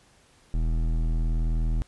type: tone with hard clipping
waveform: triangle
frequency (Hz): 40.4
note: E1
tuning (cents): -34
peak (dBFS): -24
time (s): 0.54-1.82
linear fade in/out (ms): 0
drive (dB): 16
effects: pink hiss -59 dBFS RMS until 1.87 s + resampled to 24000 Hz